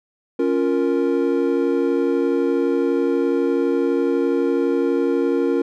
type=chord; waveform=triangle; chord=Bb minor; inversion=first; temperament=equal; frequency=277.2 / 349.2 / 466.2 Hz; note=Db4 / F4 / Bb4; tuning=0 / 0 / 0 cents; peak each=-19 dBFS; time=0.39-5.62 s; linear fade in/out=5 ms; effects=none